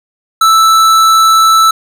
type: tone with tanh clipping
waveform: sine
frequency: 1318.5 Hz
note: E6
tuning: in tune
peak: -6 dBFS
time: 0.41-1.71 s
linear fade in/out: 5 ms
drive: 18 dB
effects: none